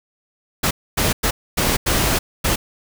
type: noise bursts at uneven times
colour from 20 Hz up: pink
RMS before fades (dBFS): -18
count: 6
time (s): 0.63-0.71 / 0.97-1.13 / 1.23-1.31 / 1.57-1.77 / 1.86-2.19 / 2.44-2.56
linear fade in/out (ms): 10
effects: none